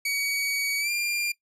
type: tone with pitch glide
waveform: sawtooth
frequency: 2259 to 2393 Hz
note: C#7 to D7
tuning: +32 to +32 cents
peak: -22 dBFS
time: 0.05-1.32 s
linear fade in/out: 5 ms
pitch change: +100 cents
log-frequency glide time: 0.79-0.9 s
effects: noise-tail reverb RT60 0.1 s tail -19 dB re dry + resampled to 32000 Hz